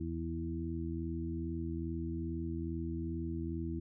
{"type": "harmonic tone with a mistuned harmonic", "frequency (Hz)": 82.41, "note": "E2", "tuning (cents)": 0, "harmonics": [1, 2, 3, 4], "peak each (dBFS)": [-39, -42, -43, -40], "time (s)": [0, 3.8], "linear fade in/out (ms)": 10, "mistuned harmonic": 1, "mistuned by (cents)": -24, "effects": []}